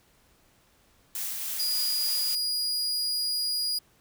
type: noise with tremolo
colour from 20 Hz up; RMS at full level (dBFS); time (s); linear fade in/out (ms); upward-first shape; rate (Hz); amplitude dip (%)
blue; -32; 1.15-2.35; 2; triangle; 3.4; 25
type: tone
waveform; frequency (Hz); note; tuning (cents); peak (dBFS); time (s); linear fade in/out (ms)
40% pulse; 4885; D#8; -33; -25; 1.59-3.79; 10
effects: pink hiss -63 dBFS RMS until 4 s